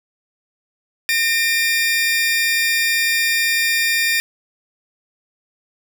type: tone pair together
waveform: sawtooth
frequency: 1830 / 2394 Hz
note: A#6 / D7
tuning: -32 / +33 cents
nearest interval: perfect fourth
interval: 465 cents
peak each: -15 dBFS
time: 1.09-4.2 s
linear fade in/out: 0 ms
effects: none